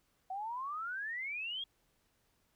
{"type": "exponential sweep", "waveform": "sine", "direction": "up", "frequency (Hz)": [740, 3322], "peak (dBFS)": -37, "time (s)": [0.3, 1.64], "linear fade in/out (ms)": 5, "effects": ["pink hiss -75 dBFS RMS until 2.55 s"]}